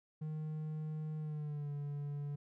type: tone with pitch glide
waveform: triangle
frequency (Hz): 154.8 to 144.43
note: D#3 to D3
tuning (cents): -9 to -29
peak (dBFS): -36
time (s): 0.21-2.36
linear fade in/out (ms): 10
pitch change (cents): -120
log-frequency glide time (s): 1.18-1.71
effects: none